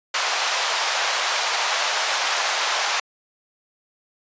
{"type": "band-pass noise", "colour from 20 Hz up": "pink", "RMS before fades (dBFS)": -23, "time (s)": [0.14, 3], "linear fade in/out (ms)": 5, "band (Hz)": [680, 6700], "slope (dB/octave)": 24, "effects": ["resampled to 16000 Hz"]}